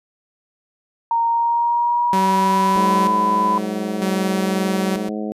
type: tone with pitch glide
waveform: sine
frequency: 927 to 999.3 Hz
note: A#5 to B5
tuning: -10 to +20 cents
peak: -15 dBFS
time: 1.11-3.58 s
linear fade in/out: 2 ms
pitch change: +130 cents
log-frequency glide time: 1.25-2.98 s
type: tone with tremolo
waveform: sawtooth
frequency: 190.1 Hz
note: F#3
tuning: 47 cents sharp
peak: -15 dBFS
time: 2.13-5.09 s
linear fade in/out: 2 ms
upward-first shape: square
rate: 0.53 Hz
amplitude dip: 60%
type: harmonic tone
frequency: 106.3 Hz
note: G#2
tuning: 41 cents sharp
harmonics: 2 / 3 / 4 / 5 / 6 / 7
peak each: -25 / -29 / -31 / -33 / -35 / -36 dBFS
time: 2.76-5.32 s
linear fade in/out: 0 ms
effects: resampled to 32000 Hz